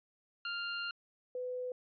20% pulse / sine tone pair in turn, 1397 / 501.1 Hz, F6 / B4, 0 / +25 cents, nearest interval octave + tritone, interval 1775 cents, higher first, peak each -31 / -36 dBFS, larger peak first, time 0.45-0.91 / 1.35-1.72 s, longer first, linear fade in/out 2 ms, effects resampled to 11025 Hz

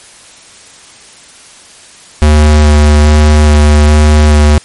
square tone with vibrato, 75.1 Hz, D2, 39 cents sharp, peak -3 dBFS, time 2.22-4.58 s, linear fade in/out 0 ms, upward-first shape square, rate 1.2 Hz, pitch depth 11 cents each way, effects white hiss -36 dBFS RMS until 4.64 s + MP3 48 kbps

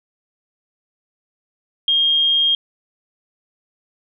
sine tone, 3229 Hz, G#7, 49 cents flat, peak -13 dBFS, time 1.88-2.55 s, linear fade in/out 2 ms, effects none

